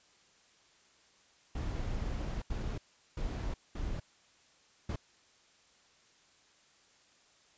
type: noise bursts at uneven times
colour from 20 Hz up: brown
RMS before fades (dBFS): -36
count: 5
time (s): 1.55-2.42 / 2.5-2.78 / 3.17-3.54 / 3.75-4 / 4.89-4.96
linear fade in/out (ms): 5
effects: white hiss -65 dBFS RMS until 7.57 s + resampled to 16000 Hz